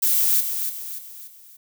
violet noise with echo, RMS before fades -19 dBFS, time 0.02-0.41 s, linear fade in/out 10 ms, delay 290 ms, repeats 4, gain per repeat -7 dB, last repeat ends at 1.57 s, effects none

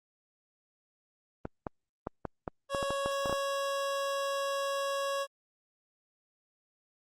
clicks, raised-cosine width 1 ms, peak -19 dBFS, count 12, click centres 1.454 / 1.668 / 2.071 / 2.253 / 2.478 / 2.748 / 2.828 / 2.906 / 3.06 / 3.258 / 3.296 / 3.327 s
25% pulse tone, 554.4 Hz, C#5, in tune, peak -27 dBFS, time 2.69-5.27 s, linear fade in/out 50 ms
effects low-pass 11000 Hz 12 dB/octave + Opus 24 kbps

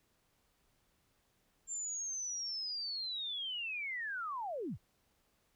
sine linear sweep, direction down, 7360 to 50.8 Hz, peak -37 dBFS, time 1.67-4.78 s, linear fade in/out 50 ms, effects pink hiss -75 dBFS RMS until 5.55 s

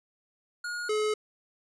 square tone pair in turn, 1436 / 426.9 Hz, F6 / G#4, +48 / +48 cents, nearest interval octave + major sixth, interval 2100 cents, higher first, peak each -33 / -26 dBFS, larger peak second, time 0.64-0.89 / 0.89-1.14 s, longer neither, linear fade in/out 5 ms, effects resampled to 22050 Hz

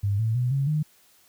sine tone with pitch steps, 100.7 / 111.73 / 123.98 / 137.56 / 152.63 Hz, G2 / A2 / B2 / C#3 / D#3, +47 / +27 / +7 / -13 / -33 cents, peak -21 dBFS, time 0.03-0.83 s, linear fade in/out 10 ms, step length 160 ms, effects white hiss -59 dBFS RMS until 1.28 s

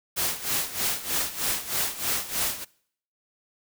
white noise with tremolo, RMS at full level -25 dBFS, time 0.16-2.65 s, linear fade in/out 20 ms, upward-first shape sine, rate 3.2 Hz, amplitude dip 80%, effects noise-tail reverb RT60 0.6 s tail -22 dB re dry

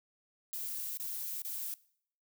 violet noise with dropouts, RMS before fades -39 dBFS, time 0.53-1.74 s, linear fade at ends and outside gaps 0 ms, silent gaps 0.972-0.999 / 1.419-1.449 s, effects noise-tail reverb RT60 0.6 s tail -21 dB re dry

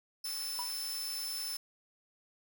sawtooth tone, 5274 Hz, E8, in tune, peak -34 dBFS, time 0.24-1.57 s, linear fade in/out 5 ms
white high-pass noise, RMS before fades -46 dBFS, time 0.25-1.57 s, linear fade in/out 5 ms, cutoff 810 Hz, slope 24 dB/octave
triangle tone with exponential decay, 977 Hz, B5, 19 cents flat, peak -32 dBFS, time 0.59-0.76 s, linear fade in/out 0 ms, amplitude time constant 35 ms
effects none

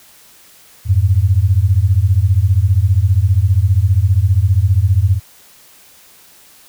sine beating tone pair, 88 / 103 Hz, F2 / G#2, +14 / -14 cents, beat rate 15 Hz, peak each -12 dBFS, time 0.85-5.2 s, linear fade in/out 50 ms, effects white hiss -45 dBFS RMS until 6.68 s

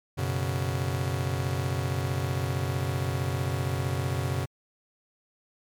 45% pulse chord, F# suspended fourth, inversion none, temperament just, 92.5 / 123.33 / 138.75 Hz, F#2 / B2 / C#3, 0 / -2 / +2 cents, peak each -31 dBFS, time 0.17-4.46 s, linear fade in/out 20 ms, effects MP3 96 kbps

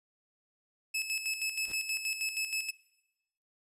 sawtooth tone with tremolo, 2600 Hz, E7, 24 cents flat, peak -27 dBFS, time 0.94-2.71 s, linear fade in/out 10 ms, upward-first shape square, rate 6.3 Hz, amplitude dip 60%
pink noise with exponential growth, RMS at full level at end -45 dBFS, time 1.58-1.72 s, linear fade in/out 0 ms, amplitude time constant 29 ms
effects noise-tail reverb RT60 0.9 s tail -19 dB re dry + resampled to 32000 Hz

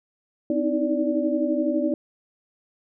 sine tone cluster, 257 / 307.7 / 319.5 / 582 Hz, C4 / D#4 / D#4 / D5, -31 / -19 / +46 / -16 cents, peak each -26 dBFS, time 0.5-1.94 s, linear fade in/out 2 ms, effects none

